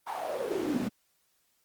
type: noise with high-pass filter sweep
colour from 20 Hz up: brown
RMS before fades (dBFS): -32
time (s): 0.06-0.89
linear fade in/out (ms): 20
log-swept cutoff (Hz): 930 to 210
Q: 6.3
effects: white hiss -72 dBFS RMS until 1.64 s + Opus 32 kbps